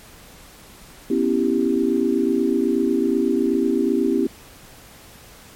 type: chord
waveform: sine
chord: C# half-diminished seventh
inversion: third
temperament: equal with one note detuned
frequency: 246.9 / 275 / 329.6 / 392 Hz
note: B3 / C#4 / E4 / G4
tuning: 0 / -14 / 0 / 0 cents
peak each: -22 dBFS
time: 1.1-4.27 s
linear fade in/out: 5 ms
effects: pink hiss -45 dBFS RMS until 5.55 s + MP3 64 kbps